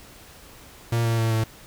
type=tone with pitch steps; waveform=45% pulse; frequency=116.54 / 114.87 / 113.22 / 111.6 Hz; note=A#2 / A#2 / A2 / A2; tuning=0 / -25 / +50 / +25 cents; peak=-20 dBFS; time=0.92-1.44 s; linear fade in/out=5 ms; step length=130 ms; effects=pink hiss -47 dBFS RMS until 1.66 s